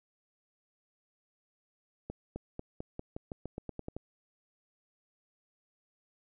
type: accelerating click train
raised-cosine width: 2 ms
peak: -25 dBFS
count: 13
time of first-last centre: 2.1-3.966 s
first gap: 260 ms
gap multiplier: 0.9
effects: none